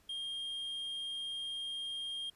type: tone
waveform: triangle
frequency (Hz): 3218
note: G7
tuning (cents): +45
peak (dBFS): -36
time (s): 0.09-2.3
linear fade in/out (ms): 5
effects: pink hiss -68 dBFS RMS until 2.35 s + resampled to 32000 Hz